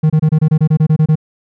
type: tone bursts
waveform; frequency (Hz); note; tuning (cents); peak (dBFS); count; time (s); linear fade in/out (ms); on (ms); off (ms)
triangle; 155.56; D#3; 0; -5; 12; 0.03-1.156; 10; 70; 26
effects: none